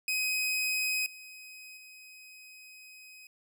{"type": "tone with level steps", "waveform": "sawtooth", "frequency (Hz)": 2521, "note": "D#7", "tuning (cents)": 22, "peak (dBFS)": [-25, -43, -46], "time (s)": [0.08, 3.27], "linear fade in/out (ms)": 2, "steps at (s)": [1.06, 1.77], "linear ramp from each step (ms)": 2, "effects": []}